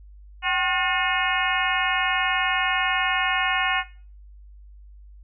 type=harmonic tone with a mistuned harmonic; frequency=360 Hz; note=F#4; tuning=47 cents flat; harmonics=2 / 3 / 4 / 5 / 6 / 7 / 8; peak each=-28 / -28 / -28 / -28 / -28 / -28 / -28 dBFS; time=0.42-3.84 s; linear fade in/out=50 ms; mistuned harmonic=2; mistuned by=+97 cents; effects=noise-tail reverb RT60 0.4 s tail -18 dB re dry + added 50 Hz sine -43 dBFS peak until 5.23 s